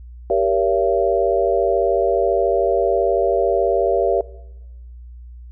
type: chord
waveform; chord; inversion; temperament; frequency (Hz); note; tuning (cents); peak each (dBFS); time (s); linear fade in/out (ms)
sine; G diminished seventh; none; just; 392 / 470.4 / 564.5 / 677.4; G4 / Bb4 / Db5 / Fb5; 0 / +16 / +31 / +47; -20; 0.3-4.21; 2
effects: noise-tail reverb RT60 1.0 s tail -20 dB re dry + added 60 Hz sine -35 dBFS peak until 5.51 s